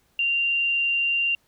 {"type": "tone with frequency modulation", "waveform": "sine", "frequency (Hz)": 2776, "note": "F7", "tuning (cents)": -11, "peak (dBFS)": -20, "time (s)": [0.19, 1.35], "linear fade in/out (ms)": 2, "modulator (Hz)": 21.3, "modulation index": 0.43, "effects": ["pink hiss -65 dBFS RMS until 1.47 s"]}